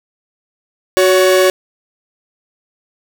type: tone pair together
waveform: 45% pulse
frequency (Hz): 370 / 563.4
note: F#4 / C#5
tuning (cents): 0 / +28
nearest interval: perfect fifth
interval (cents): 728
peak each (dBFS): -11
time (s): 0.97-1.5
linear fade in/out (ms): 0
effects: none